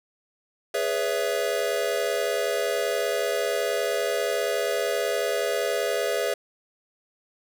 square chord, C# minor seventh, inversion second, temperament equal with one note detuned, 415.3 / 493.9 / 564.4 / 659.3 Hz, G#4 / B4 / C#5 / E5, 0 / 0 / +31 / 0 cents, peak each -30 dBFS, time 0.74-6.34 s, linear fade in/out 5 ms, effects none

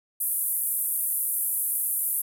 pink band-pass noise, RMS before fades -27 dBFS, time 0.2-2.22 s, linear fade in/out 10 ms, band 10000 to 14000 Hz, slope 48 dB/octave, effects none

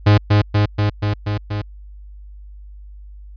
45% pulse tone with echo, 103.83 Hz, G#2, in tune, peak -8 dBFS, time 0.06-0.18 s, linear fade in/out 10 ms, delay 240 ms, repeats 6, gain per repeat -2 dB, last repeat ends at 1.62 s, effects added 50 Hz sine -35 dBFS peak until 3.36 s + resampled to 11025 Hz

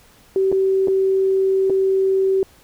sine tone with dropouts, 383.9 Hz, G4, 36 cents flat, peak -14 dBFS, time 0.36-2.43 s, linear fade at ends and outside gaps 1 ms, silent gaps 0.517-0.525 / 0.874-0.882 / 1.698-1.703 s, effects pink hiss -51 dBFS RMS until 2.63 s

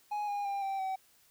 triangle tone with pitch steps, 833 / 814.9 / 797.2 / 779.9 / 763 Hz, G#5 / G#5 / G5 / G5 / G5, +5 / -33 / +29 / -9 / -47 cents, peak -30 dBFS, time 0.11-0.96 s, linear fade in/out 10 ms, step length 170 ms, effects white hiss -65 dBFS RMS until 1.3 s

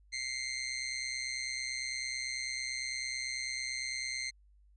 20% pulse tone with amplitude modulation, 2093 Hz, C7, in tune, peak -27 dBFS, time 0.12-4.31 s, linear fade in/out 20 ms, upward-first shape sine, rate 129 Hz, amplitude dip 65%, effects added 50 Hz sine -60 dBFS peak until 4.76 s + resampled to 22050 Hz

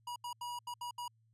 square tone bursts at uneven times, 965 Hz, B5, 40 cents flat, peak -40 dBFS, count 6, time 0.07-0.16 / 0.24-0.33 / 0.41-0.59 / 0.67-0.74 / 0.81-0.91 / 0.98-1.08 s, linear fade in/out 5 ms, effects added 112 Hz sine -68 dBFS peak until 1.33 s + resampled to 32000 Hz

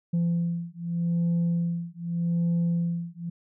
sine beating tone pair, 170 / 170.83 Hz, F3 / F3, -46 / -38 cents, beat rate 0.83 Hz, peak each -25 dBFS, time 0.13-3.3 s, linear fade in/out 10 ms, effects tanh soft clip ceiling -20 dBFS

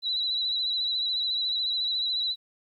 sine tone with vibrato, 3947 Hz, B7, 2 cents flat, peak -25 dBFS, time 0.02-2.36 s, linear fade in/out 50 ms, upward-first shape sine, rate 14 Hz, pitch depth 43 cents each way, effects 11-bit

